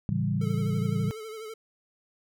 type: chord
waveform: sine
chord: A dominant seventh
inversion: none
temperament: equal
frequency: 110 / 138.59 / 164.81 / 196 Hz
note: A2 / C#3 / E3 / G3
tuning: 0 / 0 / 0 / 0 cents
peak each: -30 dBFS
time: 0.09-1.11 s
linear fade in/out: 0 ms
type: tone with vibrato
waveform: square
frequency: 438.2 Hz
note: A4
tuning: 7 cents flat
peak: -38 dBFS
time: 0.41-1.54 s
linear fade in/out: 5 ms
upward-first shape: sine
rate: 12 Hz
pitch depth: 50 cents each way
effects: none